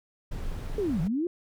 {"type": "noise", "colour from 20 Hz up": "brown", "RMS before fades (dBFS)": -34, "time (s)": [0.31, 1.08], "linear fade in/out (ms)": 10}
{"type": "linear two-way sweep", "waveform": "sine", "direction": "down then up", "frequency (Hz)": [440, 146.6, 363.1], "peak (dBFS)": -25, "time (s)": [0.78, 1.27], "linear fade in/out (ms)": 2, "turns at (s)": 1.01}
{"effects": []}